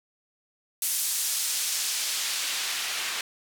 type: noise with band-pass filter sweep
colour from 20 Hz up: white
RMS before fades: -29 dBFS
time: 0.82-3.21 s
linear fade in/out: 2 ms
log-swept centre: 9600 to 2200 Hz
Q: 0.71
effects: none